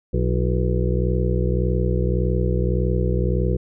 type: harmonic tone with a mistuned harmonic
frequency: 61.74 Hz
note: B1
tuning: in tune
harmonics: 1 / 2 / 3 / 5 / 6 / 7 / 8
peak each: -21 / -23 / -26 / -32 / -28 / -30 / -29 dBFS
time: 0.13-3.57 s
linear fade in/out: 10 ms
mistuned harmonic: 5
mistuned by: +98 cents
effects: none